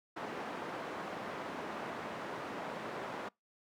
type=band-pass noise; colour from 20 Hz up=white; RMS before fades=-42 dBFS; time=0.16-3.29 s; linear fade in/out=10 ms; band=180 to 1100 Hz; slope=12 dB/octave; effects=noise-tail reverb RT60 0.2 s tail -26 dB re dry

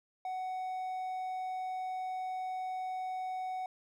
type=tone; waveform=triangle; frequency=745 Hz; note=F#5; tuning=12 cents sharp; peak=-33 dBFS; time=0.25-3.66 s; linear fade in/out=2 ms; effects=none

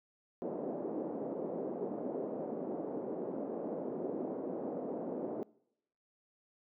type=band-pass noise; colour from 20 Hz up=white; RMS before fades=-39 dBFS; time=0.42-5.43 s; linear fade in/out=0 ms; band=210 to 550 Hz; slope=24 dB/octave; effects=noise-tail reverb RT60 0.8 s tail -24 dB re dry

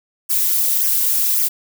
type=noise with flanger; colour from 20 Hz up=violet; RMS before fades=-17 dBFS; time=0.29-1.49 s; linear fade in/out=20 ms; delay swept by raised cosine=0.24 to 4.74 ms; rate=1.8 Hz; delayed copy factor=-0.95; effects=none

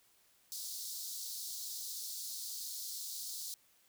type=high-pass noise; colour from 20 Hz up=pink; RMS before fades=-43 dBFS; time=0.52-3.54 s; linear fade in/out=0 ms; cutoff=4000 Hz; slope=48 dB/octave; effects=white hiss -69 dBFS RMS until 3.88 s

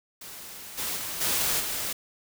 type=noise with level steps; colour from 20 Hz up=white; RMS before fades=-42 / -31 / -34 / -26 / -31 dBFS; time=0.21-1.93 s; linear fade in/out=5 ms; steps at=0.77 / 0.96 / 1.2 / 1.59 s; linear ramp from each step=20 ms; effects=none

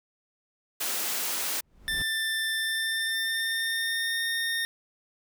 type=high-pass noise; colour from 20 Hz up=white; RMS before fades=-30 dBFS; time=0.8-1.61 s; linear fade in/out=10 ms; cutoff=270 Hz; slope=12 dB/octave
type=noise with exponential growth; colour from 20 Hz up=brown; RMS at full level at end=-34 dBFS; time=1.58-2.02 s; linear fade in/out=0 ms; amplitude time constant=95 ms
type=tone with pitch glide; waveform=25% pulse; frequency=1779 to 1834.3 Hz; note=A6 to A#6; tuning=+19 to -28 cents; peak=-23 dBFS; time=1.88-4.65 s; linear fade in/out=0 ms; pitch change=+53 cents; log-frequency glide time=2.55-4.24 s
effects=none

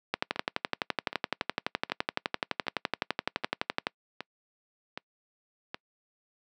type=two click trains; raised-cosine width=0.3 ms; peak=-19 / -10 dBFS; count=8 / 45; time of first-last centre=0.36-5.745 / 0.14-3.869 s; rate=1.3 / 11.8 Hz; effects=noise-tail reverb RT60 0.1 s tail -26 dB re dry + high-pass 200 Hz 12 dB/octave

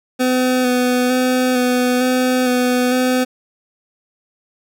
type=tone with vibrato; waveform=25% pulse; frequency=251.6 Hz; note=B3; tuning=32 cents sharp; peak=-10 dBFS; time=0.19-3.25 s; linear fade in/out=20 ms; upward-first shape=square; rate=1.1 Hz; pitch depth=16 cents each way; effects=none

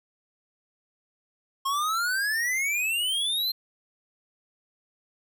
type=exponential sweep; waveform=square; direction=up; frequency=1069 to 4186 Hz; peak=-25 dBFS; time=1.65-3.52 s; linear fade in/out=10 ms; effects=none

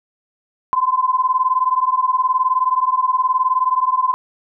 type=beating tone pair; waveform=sine; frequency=1016 / 1035 Hz; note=B5 / C6; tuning=+49 / -19 cents; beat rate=19 Hz; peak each=-17 dBFS; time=0.73-4.14 s; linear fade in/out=0 ms; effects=none

